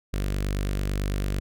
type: tone with notch filter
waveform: sawtooth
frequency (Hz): 49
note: G1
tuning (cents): 0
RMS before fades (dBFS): -27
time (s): 0.13-1.4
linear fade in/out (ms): 10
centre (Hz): 870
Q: 1.4
effects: none